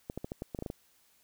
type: clicks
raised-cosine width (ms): 2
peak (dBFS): -23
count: 10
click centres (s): 0.099 / 0.176 / 0.245 / 0.319 / 0.421 / 0.548 / 0.589 / 0.624 / 0.662 / 0.701
effects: white hiss -67 dBFS RMS until 1.23 s